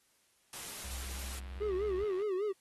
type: noise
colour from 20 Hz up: white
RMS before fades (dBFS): -44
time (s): 0.53-1.39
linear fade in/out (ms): 2
type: tone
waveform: triangle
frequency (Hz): 65.41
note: C2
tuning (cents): 0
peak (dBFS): -39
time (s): 0.84-2.04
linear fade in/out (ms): 5
type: click train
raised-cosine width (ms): 0.3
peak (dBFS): -39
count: 103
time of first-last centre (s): 1.11-2.22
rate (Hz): 91.9
type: tone with vibrato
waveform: triangle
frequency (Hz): 394.8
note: G4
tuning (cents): +12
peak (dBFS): -29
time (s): 1.6-2.53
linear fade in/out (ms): 20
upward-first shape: sine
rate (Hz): 5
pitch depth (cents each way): 140
effects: white hiss -71 dBFS RMS until 2.6 s + AAC 32 kbps